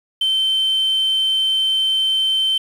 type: tone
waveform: sine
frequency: 3095 Hz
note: G7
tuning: 23 cents flat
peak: -13 dBFS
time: 0.21-2.58 s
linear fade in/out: 5 ms
effects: tanh soft clip ceiling -13 dBFS + 7-bit